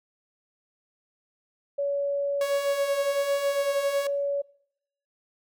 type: tone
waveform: sine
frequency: 565 Hz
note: C#5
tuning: 33 cents sharp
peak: -24 dBFS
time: 1.78-4.42 s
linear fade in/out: 10 ms
type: tone with vibrato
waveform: sawtooth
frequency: 556 Hz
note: C#5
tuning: 5 cents sharp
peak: -25 dBFS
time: 2.41-4.07 s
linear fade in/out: 2 ms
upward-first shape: triangle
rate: 1.3 Hz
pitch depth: 10 cents each way
effects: noise-tail reverb RT60 0.7 s tail -24 dB re dry